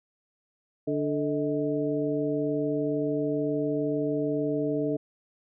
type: harmonic tone with a mistuned harmonic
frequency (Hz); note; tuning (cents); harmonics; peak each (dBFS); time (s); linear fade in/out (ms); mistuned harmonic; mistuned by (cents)
146.83; D3; 0; 1 / 2 / 3 / 4; -35 / -28 / -29 / -33; 0.87-4.97; 10; 4; +120
effects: none